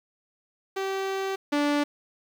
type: tone pair in turn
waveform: sawtooth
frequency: 386.7 / 291.2 Hz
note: G4 / D4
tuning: -24 / -15 cents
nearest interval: perfect fourth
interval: 491 cents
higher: first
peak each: -23 / -18 dBFS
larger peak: second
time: 0.76-1.36 / 1.52-1.84 s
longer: first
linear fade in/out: 10 ms
effects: low-pass 5000 Hz 12 dB/octave + 8-bit